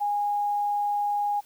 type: tone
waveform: sine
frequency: 822 Hz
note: G#5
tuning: 18 cents flat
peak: -23 dBFS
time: 0-1.41 s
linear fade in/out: 20 ms
effects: white hiss -57 dBFS RMS until 1.45 s